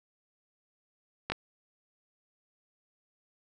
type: clicks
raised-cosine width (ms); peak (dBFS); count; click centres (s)
0.3; -15; 2; 1.3 / 1.32
effects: none